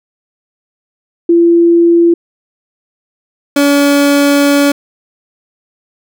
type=tone pair in turn; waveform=sine / 30% pulse; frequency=340 / 284.6 Hz; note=F4 / C#4; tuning=-46 / +46 cents; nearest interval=minor third; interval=308 cents; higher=first; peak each=-4 dBFS; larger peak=neither; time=1.29-2.14 / 3.56-4.72 s; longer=second; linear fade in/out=5 ms; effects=none